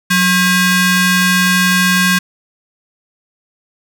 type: ring-modulated tone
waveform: sawtooth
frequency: 896 Hz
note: A5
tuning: 31 cents sharp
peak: -3 dBFS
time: 0.1-2.19 s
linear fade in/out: 10 ms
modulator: 713 Hz
effects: none